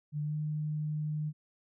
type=tone with pitch glide; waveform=sine; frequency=148.9 to 152.03 Hz; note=D3 to D#3; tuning=+24 to -40 cents; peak=-31 dBFS; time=0.12-1.33 s; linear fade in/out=50 ms; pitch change=+36 cents; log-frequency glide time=0.23-0.35 s; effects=none

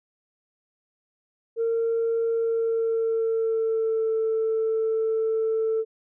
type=tone with pitch glide; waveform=sine; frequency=457.9 to 444.1 Hz; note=A#4 to A4; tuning=-31 to +16 cents; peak=-20 dBFS; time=1.56-5.85 s; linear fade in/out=50 ms; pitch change=-53 cents; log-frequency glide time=2.32-4.13 s; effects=tanh soft clip ceiling -18 dBFS

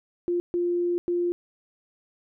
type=tone bursts at uneven times; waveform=sine; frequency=349.7 Hz; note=F4; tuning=2 cents sharp; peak=-22 dBFS; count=3; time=0.28-0.4 / 0.54-0.98 / 1.08-1.32 s; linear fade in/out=0 ms; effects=none

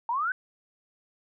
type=exponential sweep; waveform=sine; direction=up; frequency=899 to 1564 Hz; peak=-25 dBFS; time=0.09-0.32 s; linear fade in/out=2 ms; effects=none

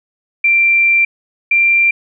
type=tone pair in turn; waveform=sine; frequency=2360 / 2369 Hz; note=D7 / D7; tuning=+8 / +14 cents; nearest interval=unison; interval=6 cents; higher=second; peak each=-8 dBFS; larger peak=neither; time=0.44-1.05 / 1.51-1.91 s; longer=first; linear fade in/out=5 ms; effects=none

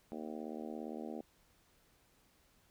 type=harmonic tone; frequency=77.5 Hz; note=D#2; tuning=6 cents flat; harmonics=3 / 4 / 5 / 6 / 7 / 8 / 9 / 10; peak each=-45 / -47 / -49 / -51 / -52 / -53 / -54 / -55 dBFS; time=0.12-1.21 s; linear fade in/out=0 ms; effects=pink hiss -70 dBFS RMS until 2.7 s

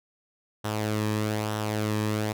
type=tone with flanger; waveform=sawtooth; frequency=106.9 Hz; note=A2; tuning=49 cents flat; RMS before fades=-28 dBFS; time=0.64-2.33 s; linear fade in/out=10 ms; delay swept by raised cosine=0.43 to 1.43 ms; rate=1.1 Hz; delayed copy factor=-0.5; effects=none

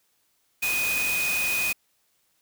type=tone in noise; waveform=sine; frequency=2489 Hz; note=D#7; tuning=in tune; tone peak=-24 dBFS; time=0.62-1.73 s; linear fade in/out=10 ms; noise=white; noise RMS=-30 dBFS; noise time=0.62-1.73 s; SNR=+3 dB; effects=white hiss -69 dBFS RMS until 2.41 s

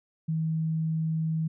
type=tone; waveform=sine; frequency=160 Hz; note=D#3; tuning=49 cents sharp; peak=-25 dBFS; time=0.28-1.48 s; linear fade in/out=10 ms; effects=none

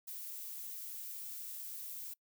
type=noise; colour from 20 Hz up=violet; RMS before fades=-45 dBFS; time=0.07-2.14 s; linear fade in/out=10 ms; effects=noise-tail reverb RT60 0.1 s tail -24 dB re dry

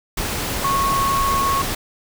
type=tone in noise; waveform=sine; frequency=1100 Hz; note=C#6; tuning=14 cents flat; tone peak=-17 dBFS; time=0.64-1.62 s; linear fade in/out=5 ms; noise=pink; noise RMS=-24 dBFS; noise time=0.17-1.75 s; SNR=+4 dB; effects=none

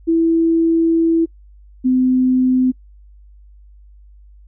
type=tone pair in turn; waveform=sine; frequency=329.6 / 256 Hz; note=E4 / C4; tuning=0 / -38 cents; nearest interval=major third; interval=438 cents; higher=first; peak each=-11 dBFS; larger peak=neither; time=0.07-1.26 / 1.84-2.72 s; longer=first; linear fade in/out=20 ms; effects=noise-tail reverb RT60 0.1 s tail -26 dB re dry + added 50 Hz sine -41 dBFS peak until 4.47 s

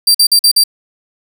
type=tone bursts; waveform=sawtooth; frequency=4700 Hz; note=D8; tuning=1 cent sharp; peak=-3 dBFS; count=5; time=0.07-0.638 s; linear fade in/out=5 ms; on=76 ms; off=47 ms; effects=none

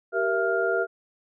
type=tone cluster; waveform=sine; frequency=387.5 / 467.2 / 668 / 1405 Hz; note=G4 / A#4 / E5 / F6; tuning=-20 / +4 / +23 / +10 cents; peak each=-27 dBFS; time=0.12-0.87 s; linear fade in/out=50 ms; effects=none

